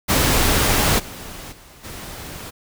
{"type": "noise with level steps", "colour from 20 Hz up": "pink", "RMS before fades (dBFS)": [-17, -35, -45, -34], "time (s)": [0.08, 2.51], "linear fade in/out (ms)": 20, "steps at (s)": [0.98, 1.51, 1.83], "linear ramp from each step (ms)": 20, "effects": []}